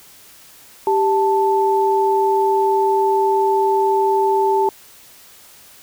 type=tone pair together; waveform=sine; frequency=392 / 880 Hz; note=G4 / A5; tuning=0 / 0 cents; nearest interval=octave + major second; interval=1400 cents; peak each=-16 dBFS; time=0.87-4.69 s; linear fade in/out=2 ms; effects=white hiss -45 dBFS RMS until 5.82 s